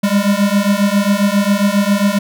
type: beating tone pair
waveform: square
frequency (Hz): 198.2 / 205.6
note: G3 / G#3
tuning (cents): +19 / -17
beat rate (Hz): 7.4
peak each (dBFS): -15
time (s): 0.03-2.19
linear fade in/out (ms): 10
effects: none